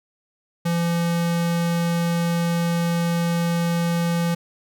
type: tone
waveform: square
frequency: 170.1 Hz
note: F3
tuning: 45 cents flat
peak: -20 dBFS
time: 0.65-4.35 s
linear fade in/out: 10 ms
effects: none